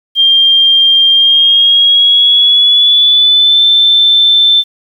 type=tone with pitch glide; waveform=sine; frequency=3193 to 3543 Hz; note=G7 to A7; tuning=+31 to +11 cents; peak=-4 dBFS; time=0.15-4.64 s; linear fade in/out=50 ms; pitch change=+180 cents; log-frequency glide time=1.12-3.63 s; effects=7-bit